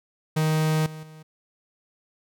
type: tone with level steps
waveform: 45% pulse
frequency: 156.4 Hz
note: D#3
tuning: 9 cents sharp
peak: -20 / -36 / -43 dBFS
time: 0.36-1.23 s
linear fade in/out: 10 ms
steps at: 0.86 / 1.03 s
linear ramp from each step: 2 ms
effects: none